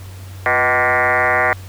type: tone with frequency modulation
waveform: sine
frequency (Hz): 1293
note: E6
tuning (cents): -34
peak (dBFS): -12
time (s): 0.46-1.53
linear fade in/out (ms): 0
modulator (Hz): 134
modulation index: 5.8
effects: added 94 Hz sine -31 dBFS peak until 1.68 s + pink hiss -42 dBFS RMS until 1.68 s